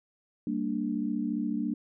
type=chord; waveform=sine; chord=G minor; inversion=none; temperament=equal with one note detuned; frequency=196 / 230.3 / 293.7 Hz; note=G3 / Bb3 / D4; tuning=0 / -21 / 0 cents; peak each=-34 / -31 / -32 dBFS; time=0.47-1.74 s; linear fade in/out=2 ms; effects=none